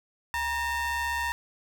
square ring-modulated tone, 440.8 Hz, A4, 3 cents sharp, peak -25 dBFS, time 0.34-1.32 s, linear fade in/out 0 ms, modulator 1390 Hz, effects none

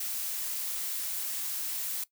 blue noise, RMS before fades -34 dBFS, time 0-2.04 s, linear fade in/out 5 ms, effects noise-tail reverb RT60 0.1 s tail -18 dB re dry

